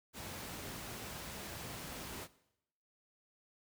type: noise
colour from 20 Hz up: pink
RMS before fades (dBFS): -45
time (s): 0.13-2.28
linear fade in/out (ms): 50
effects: noise-tail reverb RT60 0.8 s tail -18 dB re dry + high-pass 60 Hz 12 dB/octave